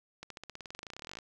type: accelerating click train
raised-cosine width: 0.2 ms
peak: -26 dBFS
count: 26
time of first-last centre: 0.23-1.188 s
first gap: 73 ms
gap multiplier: 0.94
effects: none